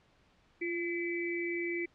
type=tone cluster; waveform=sine; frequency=344.6 / 2020 / 2304 Hz; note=F4 / B6 / D7; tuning=-23 / +39 / -34 cents; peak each=-34 / -39 / -38 dBFS; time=0.61-1.86 s; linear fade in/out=10 ms; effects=pink hiss -67 dBFS RMS until 1.94 s + low-pass 4000 Hz 12 dB/octave